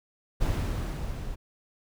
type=noise with level ramp; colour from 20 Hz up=brown; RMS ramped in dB=-25 to -37 dBFS; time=0.4-1.36 s; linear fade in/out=20 ms; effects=none